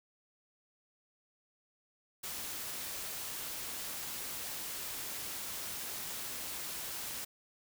white noise, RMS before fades -41 dBFS, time 2.23-7.25 s, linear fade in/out 10 ms, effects none

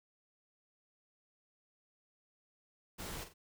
pink noise with echo, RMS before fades -44 dBFS, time 2.98-3.25 s, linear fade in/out 20 ms, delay 45 ms, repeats 2, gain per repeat -9 dB, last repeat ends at 3.34 s, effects none

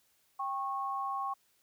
sine tone pair together, 791 / 1095.9 Hz, G5 / C#6, +15 / -20 cents, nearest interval tritone, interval 565 cents, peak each -37 / -34 dBFS, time 0.39-1.34 s, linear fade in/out 10 ms, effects white hiss -71 dBFS RMS until 1.62 s

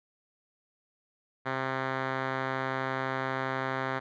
5% pulse tone with low-pass filter, 132.2 Hz, C3, 18 cents sharp, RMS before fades -32 dBFS, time 1.45-4 s, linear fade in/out 20 ms, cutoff 2200 Hz, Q 1.5, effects none

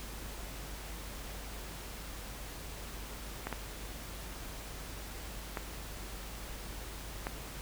clicks, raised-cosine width 0.5 ms, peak -20 dBFS, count 4, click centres 3.47 / 3.527 / 5.572 / 7.269 s, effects added 50 Hz sine -45 dBFS peak until 7.61 s + pink hiss -46 dBFS RMS until 7.61 s

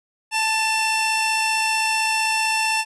sawtooth tone pair together, 879.8 / 2695 Hz, A5 / E7, 0 / +38 cents, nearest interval octave + perfect fifth, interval 1938 cents, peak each -18 dBFS, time 0.31-2.85 s, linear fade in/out 50 ms, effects resampled to 24000 Hz

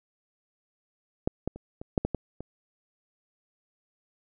clicks, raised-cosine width 2 ms, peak -11 / -15 / -28 / -25 / -9 / -13 / -15 / -24 dBFS, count 8, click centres 1.275 / 1.476 / 1.56 / 1.815 / 1.978 / 2.05 / 2.147 / 2.406 s, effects none

